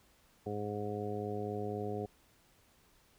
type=harmonic tone; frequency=103.83 Hz; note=G#2; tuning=in tune; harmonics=1 / 2 / 3 / 4 / 5 / 6 / 7; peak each=-42 / -43 / -45 / -39 / -45 / -52 / -44 dBFS; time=0.46-2.06 s; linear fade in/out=5 ms; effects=pink hiss -67 dBFS RMS until 3.18 s